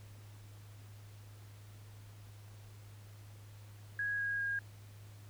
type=tone with pitch steps; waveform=sine; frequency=1655 / 1639 / 1626 Hz; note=G#6 / G#6 / G#6; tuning=-6 / -23 / -37 cents; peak=-33 dBFS; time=3.99-4.59 s; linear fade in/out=2 ms; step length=200 ms; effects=added 103 Hz sine -51 dBFS peak until 5.29 s + pink hiss -62 dBFS RMS until 5.29 s